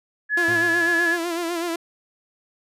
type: tone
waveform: sine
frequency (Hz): 1700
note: G#6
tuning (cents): +40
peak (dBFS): -18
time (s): 0.29-1.18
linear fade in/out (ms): 50
type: tone with vibrato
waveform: sawtooth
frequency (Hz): 340.5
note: F4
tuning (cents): -44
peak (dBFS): -20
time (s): 0.37-1.76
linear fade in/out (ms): 5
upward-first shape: sine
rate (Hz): 8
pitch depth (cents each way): 63
type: tone with exponential decay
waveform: sawtooth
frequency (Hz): 110.8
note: A2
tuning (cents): +13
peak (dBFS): -26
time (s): 0.48-1.27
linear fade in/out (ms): 5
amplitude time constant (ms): 170
effects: resampled to 32000 Hz